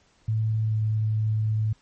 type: tone with pitch glide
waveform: sine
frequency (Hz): 110 to 108.61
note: A2 to A2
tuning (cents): 0 to -22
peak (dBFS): -21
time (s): 0.28-1.73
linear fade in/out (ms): 5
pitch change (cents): -22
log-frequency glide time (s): 0.61-0.77
effects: pink hiss -62 dBFS RMS until 1.81 s + MP3 32 kbps